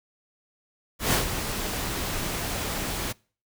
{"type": "noise with ADSR envelope", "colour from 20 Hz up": "pink", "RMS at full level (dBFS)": -21, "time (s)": [0.99, 3.13], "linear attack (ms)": 130, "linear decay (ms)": 130, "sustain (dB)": -9, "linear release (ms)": 17, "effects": ["noise-tail reverb RT60 0.4 s tail -25 dB re dry"]}